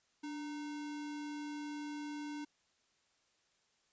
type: tone with sample-and-hold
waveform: sine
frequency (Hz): 293.7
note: D4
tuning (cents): 0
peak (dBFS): -40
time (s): 0.23-2.45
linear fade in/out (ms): 10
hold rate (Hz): 1225
effects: white hiss -75 dBFS RMS until 3.92 s + resampled to 16000 Hz